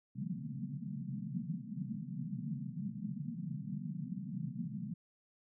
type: band-pass noise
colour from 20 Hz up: pink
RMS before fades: -41 dBFS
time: 0.15-4.94 s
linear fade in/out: 10 ms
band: 130 to 240 Hz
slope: 96 dB/octave
effects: none